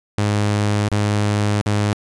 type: tone with dropouts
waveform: sawtooth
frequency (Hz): 103.83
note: G#2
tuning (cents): 0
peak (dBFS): -12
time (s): 0.18-1.93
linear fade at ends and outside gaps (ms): 0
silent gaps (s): 0.886-0.917 / 1.613-1.661
effects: resampled to 22050 Hz